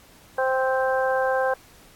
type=harmonic tone; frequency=261.6 Hz; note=C4; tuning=in tune; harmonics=2 / 3 / 4 / 5 / 6; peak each=-22 / -26 / -30 / -37 / -28 dBFS; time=0.38-1.54 s; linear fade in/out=5 ms; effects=pink hiss -52 dBFS RMS until 1.95 s + AAC 64 kbps